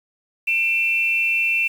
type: tone pair together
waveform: sine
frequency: 2385 / 2680 Hz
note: D7 / E7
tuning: +26 / +28 cents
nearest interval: major second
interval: 202 cents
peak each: -23 / -18 dBFS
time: 0.47-1.68 s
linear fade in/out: 10 ms
effects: 7-bit